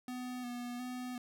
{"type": "tone with vibrato", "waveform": "square", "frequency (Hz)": 246.7, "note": "B3", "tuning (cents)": -2, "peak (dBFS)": -40, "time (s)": [0.08, 1.18], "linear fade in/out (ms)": 2, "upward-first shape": "square", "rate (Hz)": 1.4, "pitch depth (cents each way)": 24, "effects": []}